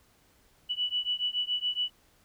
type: beating tone pair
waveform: sine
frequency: 2954 / 2961.1 Hz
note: F#7 / F#7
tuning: -3 / +1 cents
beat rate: 7.1 Hz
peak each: -31 / -31 dBFS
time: 0.69-1.9 s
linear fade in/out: 20 ms
effects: pink hiss -64 dBFS RMS until 2.24 s